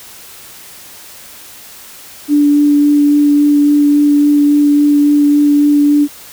sine tone with vibrato, 291.4 Hz, D4, 13 cents flat, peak -6 dBFS, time 2.28-6.08 s, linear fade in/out 50 ms, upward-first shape sine, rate 3.6 Hz, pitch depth 9 cents each way, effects white hiss -35 dBFS RMS until 6.32 s

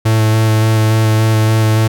45% pulse tone with vibrato, 110 Hz, A2, in tune, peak -9 dBFS, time 0.05-1.88 s, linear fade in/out 10 ms, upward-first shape square, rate 3.5 Hz, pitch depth 12 cents each way, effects none

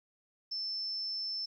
sine tone, 5300 Hz, E8, 9 cents sharp, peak -34 dBFS, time 0.51-1.46 s, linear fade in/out 10 ms, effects 12-bit

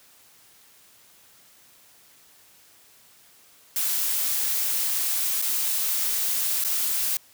blue noise with dropouts, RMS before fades -25 dBFS, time 3.76-7.17 s, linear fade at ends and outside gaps 2 ms, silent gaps 5.417-5.422 / 6.64-6.647 s, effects white hiss -55 dBFS RMS until 7.33 s + high-pass 60 Hz 12 dB/octave

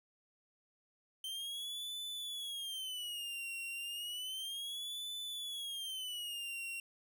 45% pulse tone with vibrato, 3100 Hz, G7, 20 cents flat, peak -40 dBFS, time 1.24-6.8 s, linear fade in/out 2 ms, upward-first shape sine, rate 0.32 Hz, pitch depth 210 cents each way, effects none

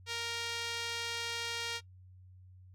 sawtooth tone with band-pass filter, 466.2 Hz, A#4, in tune, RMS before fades -38 dBFS, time 0.06-1.81 s, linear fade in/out 50 ms, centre 3800 Hz, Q 1.2, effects noise-tail reverb RT60 0.1 s tail -20 dB re dry + added 92 Hz sine -53 dBFS peak until 2.74 s

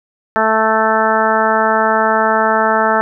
harmonic tone, 220 Hz, A3, in tune, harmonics 1 / 2 / 3 / 4 / 5 / 6 / 7 / 8, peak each -22 / -20 / -17 / -16 / -22 / -17 / -21 / -22 dBFS, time 0.36-3.01 s, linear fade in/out 0 ms, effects none

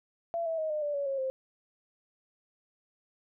sine tone with pitch steps, 676 / 652.2 / 629.3 / 607.1 / 585.8 / 565.2 / 545.3 / 526.1 Hz, E5 / E5 / D#5 / D#5 / D5 / C#5 / C#5 / C5, +43 / -19 / +19 / -43 / -5 / +34 / -29 / +9 cents, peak -29 dBFS, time 0.34-1.3 s, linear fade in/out 0 ms, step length 120 ms, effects none

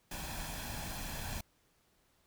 pink noise with comb filter, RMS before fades -41 dBFS, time 0.11-1.41 s, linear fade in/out 5 ms, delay 1.2 ms, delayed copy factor +0.55, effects pink hiss -72 dBFS RMS until 2.26 s

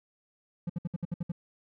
triangle tone bursts, 171.9 Hz, F3, 27 cents flat, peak -27 dBFS, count 8, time 0.67-1.319 s, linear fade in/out 5 ms, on 26 ms, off 63 ms, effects none

